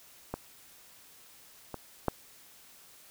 clicks, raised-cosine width 1 ms, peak -19 / -23 / -12 dBFS, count 3, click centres 0.34 / 1.743 / 2.083 s, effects white hiss -56 dBFS RMS until 3.1 s

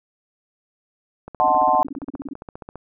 click train, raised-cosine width 1 ms, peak -21 dBFS, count 23, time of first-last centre 1.28-2.757 s, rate 14.9 Hz
sine chord, D# diminished seventh, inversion none, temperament equal, 622.3 / 740 / 880 / 1046.5 Hz, D#5 / F#5 / A5 / C6, 0 / 0 / 0 / 0 cents, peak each -23 / -18 / -19 / -20 dBFS, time 1.4-1.83 s, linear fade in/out 0 ms
sine tone bursts, 277.2 Hz, C#4, in tune, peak -27 dBFS, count 16, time 1.44-2.335 s, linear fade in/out 5 ms, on 25 ms, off 33 ms
effects none

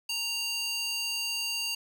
square tone with high-pass filter, 928 Hz, A#5, 8 cents flat, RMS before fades -32 dBFS, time 0.09-1.75 s, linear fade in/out 5 ms, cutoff 3600 Hz, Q 4.8, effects none

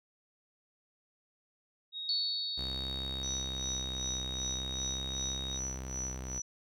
sine tone, 3765 Hz, A#7, 16 cents sharp, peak -37 dBFS, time 1.92-5.6 s, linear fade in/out 50 ms
sine tone with exponential decay, 4446 Hz, C#8, 4 cents sharp, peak -28 dBFS, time 2.09-3.98 s, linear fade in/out 1 ms, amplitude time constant 410 ms
sawtooth tone with vibrato, 65.2 Hz, C2, 5 cents flat, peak -35 dBFS, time 2.57-6.4 s, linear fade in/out 20 ms, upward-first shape sine, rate 0.47 Hz, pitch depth 23 cents each way
sine tone with tremolo, 5920 Hz, F#8, in tune, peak -35 dBFS, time 3.23-6.42 s, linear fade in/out 5 ms, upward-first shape sine, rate 2.6 Hz, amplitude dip 90%
effects none

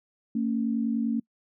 sine tone pair together, 227.1 / 277.2 Hz, A#3 / C#4, -45 / 0 cents, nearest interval minor third, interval 345 cents, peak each -25 / -30 dBFS, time 0.35-1.2 s, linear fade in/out 5 ms, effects noise-tail reverb RT60 0.1 s tail -26 dB re dry

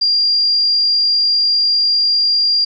sine tone, 4785 Hz, D8, 32 cents sharp, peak -11 dBFS, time 0.01-2.65 s, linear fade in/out 10 ms, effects none

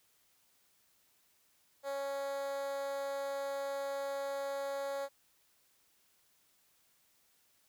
10% pulse tone with high-pass filter, 277.2 Hz, C#4, in tune, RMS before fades -38 dBFS, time 1.83-5.09 s, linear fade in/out 50 ms, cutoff 570 Hz, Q 4.9, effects white hiss -71 dBFS RMS until 7.68 s

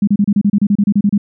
sine tone bursts, 203.6 Hz, G#3, 34 cents flat, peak -8 dBFS, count 14, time 0.02-1.179 s, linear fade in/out 5 ms, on 54 ms, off 31 ms, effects none

